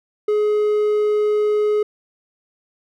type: tone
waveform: triangle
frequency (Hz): 421.1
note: G#4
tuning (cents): +24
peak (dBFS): -13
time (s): 0.28-1.83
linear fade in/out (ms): 5
effects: none